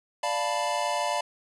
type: chord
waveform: square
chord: B half-diminished seventh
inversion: first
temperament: equal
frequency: 587.3 / 698.5 / 880 / 987.8 Hz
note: D5 / F5 / A5 / B5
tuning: 0 / 0 / 0 / 0 cents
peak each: -32 dBFS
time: 0.23-1.21 s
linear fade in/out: 5 ms
effects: resampled to 24000 Hz + 9-bit